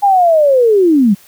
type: linear sweep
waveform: sine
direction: down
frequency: 825 to 185 Hz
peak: -6 dBFS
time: 0.02-1.15 s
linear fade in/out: 20 ms
effects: white hiss -44 dBFS RMS until 1.27 s